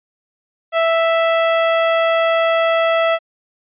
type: tone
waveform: sawtooth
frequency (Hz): 659.3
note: E5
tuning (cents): 0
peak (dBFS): -9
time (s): 0.72-3.19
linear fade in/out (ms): 50
effects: resampled to 8000 Hz